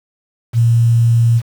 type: tone with quantisation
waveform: sine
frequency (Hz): 116.54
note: A#2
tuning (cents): 0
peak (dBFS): -8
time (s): 0.53-1.42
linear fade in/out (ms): 50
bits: 6
effects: none